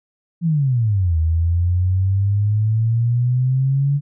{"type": "exponential two-way sweep", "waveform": "sine", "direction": "down then up", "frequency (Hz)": [174.61, 79.4, 144.2], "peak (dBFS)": -14, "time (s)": [0.41, 4.01], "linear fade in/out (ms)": 50, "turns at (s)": 1.18, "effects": []}